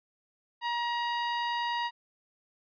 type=tone; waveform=sawtooth; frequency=950 Hz; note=A#5; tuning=33 cents sharp; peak=-25 dBFS; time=0.61-1.91 s; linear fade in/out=50 ms; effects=resampled to 11025 Hz